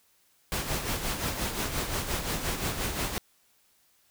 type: noise with tremolo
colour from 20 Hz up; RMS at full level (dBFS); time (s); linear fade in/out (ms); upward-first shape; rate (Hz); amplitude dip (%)
pink; -29; 0.52-3.18; 0; sine; 5.7; 55
effects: white hiss -66 dBFS RMS until 4.1 s